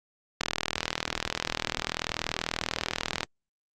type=click train; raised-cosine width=0.2 ms; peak=-9 dBFS; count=115; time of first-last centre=0.41-3.232 s; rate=40.4 Hz; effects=Opus 48 kbps